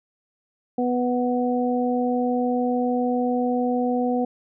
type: harmonic tone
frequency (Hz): 246.9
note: B3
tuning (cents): 0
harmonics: 1 / 2 / 3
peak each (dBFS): -22 / -25 / -27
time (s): 0.78-4.25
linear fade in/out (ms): 5
effects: none